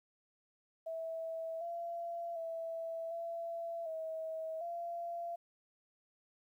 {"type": "tone with pitch steps", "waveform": "sine", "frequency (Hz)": [653, 682, 659, 673, 642, 685], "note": ["E5", "F5", "E5", "E5", "E5", "F5"], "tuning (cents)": [-17, -41, -1, 36, -46, -34], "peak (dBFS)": -38, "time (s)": [0.86, 5.36], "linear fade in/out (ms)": 10, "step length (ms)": 750, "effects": ["12-bit"]}